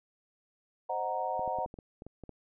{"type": "chord", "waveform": "sine", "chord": "C half-diminished seventh", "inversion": "none", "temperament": "equal with one note detuned", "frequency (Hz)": [523.3, 618.3, 740, 932.3], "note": ["C5", "Eb5", "Gb5", "Bb5"], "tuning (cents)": [0, -11, 0, 0], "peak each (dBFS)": [-38, -38, -34, -35], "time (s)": [0.89, 1.66], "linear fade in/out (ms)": 10}
{"type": "clicks", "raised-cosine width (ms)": 2, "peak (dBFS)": -31, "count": 10, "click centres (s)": [1.394, 1.477, 1.587, 1.661, 1.741, 1.788, 2.021, 2.066, 2.237, 2.293]}
{"effects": []}